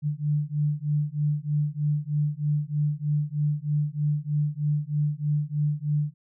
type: beating tone pair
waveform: sine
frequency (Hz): 146.83 / 150.03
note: D3 / D3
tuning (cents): 0 / +37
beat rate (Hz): 3.2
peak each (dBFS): -26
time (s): 0.02-6.14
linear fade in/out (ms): 50
effects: none